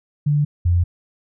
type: tone pair in turn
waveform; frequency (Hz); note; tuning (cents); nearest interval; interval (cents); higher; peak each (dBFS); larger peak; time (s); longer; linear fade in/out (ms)
sine; 146.83 / 87.31; D3 / F2; 0 / 0; major sixth; 900; first; -14 / -13; second; 0.26-0.45 / 0.65-0.84; neither; 10
effects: none